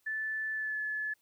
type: tone with pitch glide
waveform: sine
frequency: 1750 to 1720.9 Hz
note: A6 to A6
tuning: -10 to -39 cents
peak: -32 dBFS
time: 0.06-1.14 s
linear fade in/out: 10 ms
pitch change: -29 cents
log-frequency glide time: 0.53-0.79 s
effects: white hiss -73 dBFS RMS until 1.21 s